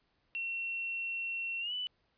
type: tone with pitch glide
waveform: sine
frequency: 2720 to 2983 Hz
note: F7 to F#7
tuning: -46 to +13 cents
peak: -34 dBFS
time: 0.35-1.87 s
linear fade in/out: 0 ms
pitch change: +159 cents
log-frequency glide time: 1.6-1.73 s
effects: pink hiss -75 dBFS RMS until 2.17 s + resampled to 11025 Hz